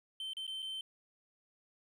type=tone with dropouts; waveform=triangle; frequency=3097 Hz; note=G7; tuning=22 cents flat; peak=-37 dBFS; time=0.2-0.81 s; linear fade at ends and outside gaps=2 ms; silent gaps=0.334-0.368 / 0.467-0.477 / 0.622-0.626 s; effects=none